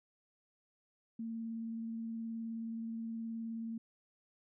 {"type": "tone with vibrato", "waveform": "sine", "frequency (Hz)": 227, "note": "A#3", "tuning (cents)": -46, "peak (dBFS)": -38, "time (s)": [1.19, 3.78], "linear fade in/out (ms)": 5, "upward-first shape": "triangle", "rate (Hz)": 19, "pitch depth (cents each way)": 16, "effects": []}